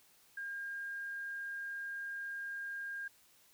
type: tone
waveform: sine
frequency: 1611 Hz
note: G6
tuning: 47 cents sharp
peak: -39 dBFS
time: 0.37-3.08 s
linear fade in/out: 5 ms
effects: white hiss -66 dBFS RMS until 3.53 s